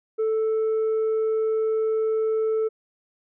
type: tone with tanh clipping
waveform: sine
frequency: 440 Hz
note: A4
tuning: in tune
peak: -21 dBFS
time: 0.18-2.69 s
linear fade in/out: 20 ms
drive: 2 dB
effects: none